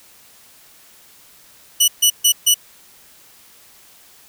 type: tone bursts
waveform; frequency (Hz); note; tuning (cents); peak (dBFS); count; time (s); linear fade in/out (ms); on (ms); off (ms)
15% pulse; 2952; F#7; -5; -3; 4; 1.8-2.544; 10; 81; 140
effects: white hiss -48 dBFS RMS until 4.28 s